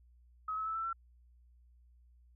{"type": "tone with pitch steps", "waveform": "sine", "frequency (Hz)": [1276, 1293.8, 1311.9, 1330.2, 1348.8], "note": ["D#6", "E6", "E6", "E6", "E6"], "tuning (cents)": [43, -33, -9, 15, 39], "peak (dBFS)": -34, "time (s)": [0.48, 0.93], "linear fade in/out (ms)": 5, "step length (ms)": 90, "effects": ["added 60 Hz sine -60 dBFS peak until 2.35 s"]}